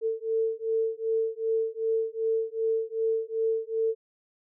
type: beating tone pair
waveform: sine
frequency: 446.4 / 449 Hz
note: A4 / A4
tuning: +25 / +35 cents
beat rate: 2.6 Hz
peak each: -28 dBFS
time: 0.01-3.95 s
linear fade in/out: 50 ms
effects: none